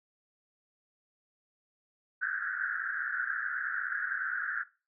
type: band-pass noise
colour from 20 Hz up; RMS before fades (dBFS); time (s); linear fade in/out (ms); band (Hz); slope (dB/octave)
white; -34; 2.21-4.64; 20; 1400 to 1700; 96
effects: noise-tail reverb RT60 0.3 s tail -18 dB re dry